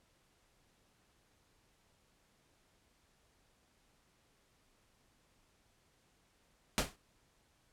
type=noise with exponential decay; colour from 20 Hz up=pink; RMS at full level=-27 dBFS; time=6.78-6.96 s; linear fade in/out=0 ms; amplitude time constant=37 ms; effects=pink hiss -72 dBFS RMS until 7.72 s + low-pass 11000 Hz 12 dB/octave